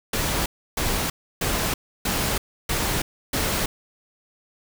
pink noise bursts, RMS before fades -24 dBFS, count 6, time 0.13-3.66 s, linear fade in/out 5 ms, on 330 ms, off 310 ms, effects none

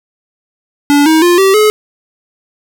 square tone with pitch steps, 287.8 / 317.5 / 350.3 / 386.4 / 426.3 Hz, D4 / D#4 / F4 / G4 / G#4, -35 / +35 / +5 / -25 / +45 cents, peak -6 dBFS, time 0.9-1.7 s, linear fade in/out 0 ms, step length 160 ms, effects none

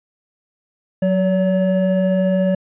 triangle tone pair together, 185 / 569 Hz, F#3 / C#5, 0 / +45 cents, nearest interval octave + perfect fifth, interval 1945 cents, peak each -14 / -16 dBFS, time 1.02-2.55 s, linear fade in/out 5 ms, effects resampled to 8000 Hz

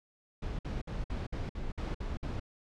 brown noise bursts, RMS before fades -36 dBFS, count 9, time 0.42-2.398 s, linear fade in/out 5 ms, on 170 ms, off 56 ms, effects low-pass 5000 Hz 12 dB/octave

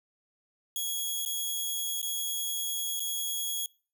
10% pulse tone with dropouts, 3331 Hz, G#7, 4 cents sharp, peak -22 dBFS, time 0.76-3.66 s, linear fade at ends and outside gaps 1 ms, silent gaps 1.251-1.26 / 2.016-2.028 / 2.996-3.003 s, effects noise-tail reverb RT60 0.4 s tail -25 dB re dry

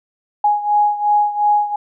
sine beating tone pair, 830.6 / 833.4 Hz, G#5 / G#5, 0 / +6 cents, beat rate 2.8 Hz, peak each -14 / -18 dBFS, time 0.44-1.76 s, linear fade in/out 5 ms, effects none

